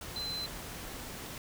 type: tone in noise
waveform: sine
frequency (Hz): 4061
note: B7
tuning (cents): +48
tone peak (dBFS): -35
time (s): 0.16-0.46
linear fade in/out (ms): 2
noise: pink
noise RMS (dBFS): -43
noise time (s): 0.01-1.38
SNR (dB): +5
effects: none